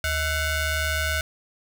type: ring-modulated tone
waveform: sawtooth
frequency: 711 Hz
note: F5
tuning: 31 cents sharp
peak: -16 dBFS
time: 0.04-1.21 s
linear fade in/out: 2 ms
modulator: 787 Hz
effects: none